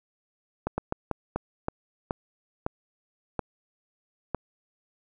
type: slowing click train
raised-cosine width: 1 ms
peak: -13 dBFS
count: 10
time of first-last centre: 0.67-4.347 s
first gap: 110 ms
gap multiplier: 1.31
effects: none